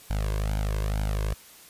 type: tone with flanger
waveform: sawtooth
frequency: 51.91 Hz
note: G#1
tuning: in tune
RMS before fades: -27 dBFS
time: 0.1-1.34 s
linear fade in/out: 5 ms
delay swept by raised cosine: 1.3 to 1.91 ms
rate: 2.2 Hz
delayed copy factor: +0.95
effects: white hiss -50 dBFS RMS until 1.69 s + resampled to 32000 Hz

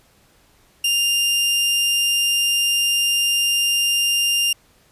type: tone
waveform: sawtooth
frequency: 2800 Hz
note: F7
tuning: 4 cents sharp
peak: -13 dBFS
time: 0.84-4.53 s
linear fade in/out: 5 ms
effects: pink hiss -56 dBFS RMS until 4.91 s + resampled to 32000 Hz

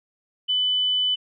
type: tone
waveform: sine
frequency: 3000 Hz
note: F#7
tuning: 23 cents sharp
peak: -19 dBFS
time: 0.48-1.16 s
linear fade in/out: 20 ms
effects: none

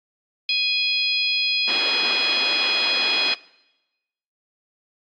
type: harmonic tone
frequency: 830.6 Hz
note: G#5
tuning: in tune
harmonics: 3 / 4 / 5 / 6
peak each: -23 / -24 / -25 / -26 dBFS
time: 0.49-3.34 s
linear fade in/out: 2 ms
type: band-pass noise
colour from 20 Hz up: white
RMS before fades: -30 dBFS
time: 1.67-3.35 s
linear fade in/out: 20 ms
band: 250 to 3700 Hz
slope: 24 dB/octave
effects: noise-tail reverb RT60 1.0 s tail -22 dB re dry + AAC 48 kbps

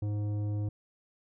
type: tone with tanh clipping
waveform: sine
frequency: 104.1 Hz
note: G#2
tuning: 5 cents sharp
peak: -31 dBFS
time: 0.02-0.69 s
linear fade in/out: 5 ms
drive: 11 dB
effects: none

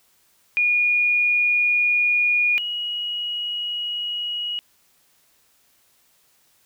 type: tone pair in turn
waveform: sine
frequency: 2440 / 2902 Hz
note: D#7 / F#7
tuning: -34 / -34 cents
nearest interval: minor third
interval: 300 cents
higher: second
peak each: -16 / -24 dBFS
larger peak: first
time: 0.57-2.58 / 2.58-4.59 s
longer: neither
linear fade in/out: 0 ms
effects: white hiss -61 dBFS RMS until 6.65 s

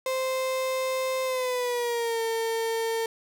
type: tone with pitch glide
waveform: 35% pulse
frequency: 521 to 453.6 Hz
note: C5 to A#4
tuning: -7 to -47 cents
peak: -24 dBFS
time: 0.06-3.06 s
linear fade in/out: 2 ms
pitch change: -240 cents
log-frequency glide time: 1.24-2.22 s
effects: none

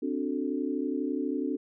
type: chord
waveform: sine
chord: D dominant seventh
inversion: third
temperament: equal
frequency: 261.6 / 293.7 / 370 / 440 Hz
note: C4 / D4 / F#4 / A4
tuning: 0 / 0 / 0 / 0 cents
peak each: -32 / -31 / -36 / -37 dBFS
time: 0.02-1.57 s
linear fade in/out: 10 ms
effects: none

